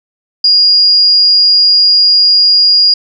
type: tone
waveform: sine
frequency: 4853 Hz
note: D#8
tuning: 44 cents flat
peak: -4 dBFS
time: 0.44-2.94 s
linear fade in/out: 5 ms
effects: none